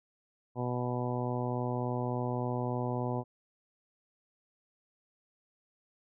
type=harmonic tone; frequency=123.47 Hz; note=B2; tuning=in tune; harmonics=1 / 2 / 3 / 4 / 5 / 6 / 7 / 8; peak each=-34 / -37 / -39 / -40 / -41 / -42 / -42 / -43 dBFS; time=0.55-3.24 s; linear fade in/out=50 ms; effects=none